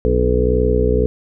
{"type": "harmonic tone with a mistuned harmonic", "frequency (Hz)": 61.74, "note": "B1", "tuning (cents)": 0, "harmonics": [1, 2, 3, 4, 5, 6, 7, 8], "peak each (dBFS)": [-17, -23, -25, -24, -28, -27, -17, -21], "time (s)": [0.05, 1.06], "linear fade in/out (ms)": 0, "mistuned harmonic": 5, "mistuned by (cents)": -40, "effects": []}